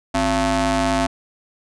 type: ring-modulated tone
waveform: sawtooth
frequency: 207.7 Hz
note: G#3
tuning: in tune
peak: -10 dBFS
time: 0.14-1.07 s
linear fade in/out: 10 ms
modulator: 471 Hz
effects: resampled to 22050 Hz